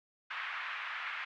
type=band-pass noise; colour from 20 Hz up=pink; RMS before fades=-40 dBFS; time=0.3-1.25 s; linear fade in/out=10 ms; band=1200 to 2600 Hz; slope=24 dB/octave; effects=none